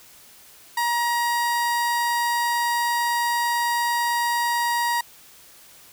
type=tone; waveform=30% pulse; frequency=949 Hz; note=A#5; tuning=31 cents sharp; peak=-18 dBFS; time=0.77-5.01 s; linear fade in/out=5 ms; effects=white hiss -49 dBFS RMS until 5.92 s